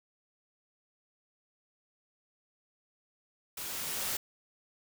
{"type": "noise with level ramp", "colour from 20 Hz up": "white", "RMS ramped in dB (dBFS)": [-40, -33], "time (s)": [3.57, 4.17], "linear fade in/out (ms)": 5, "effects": []}